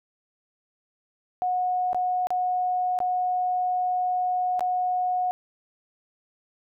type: tone with dropouts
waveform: sine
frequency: 729 Hz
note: F#5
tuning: 26 cents flat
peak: -22 dBFS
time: 1.42-5.31 s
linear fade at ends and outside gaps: 0 ms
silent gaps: 1.931-1.946 / 2.27-2.305 / 2.989-3.003 / 4.594-4.607 s
effects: none